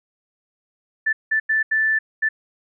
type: tone bursts at uneven times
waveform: sine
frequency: 1760 Hz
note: A6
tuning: in tune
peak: -16 dBFS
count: 5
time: 1.06-1.13 / 1.31-1.4 / 1.49-1.63 / 1.71-1.99 / 2.22-2.29 s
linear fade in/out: 10 ms
effects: none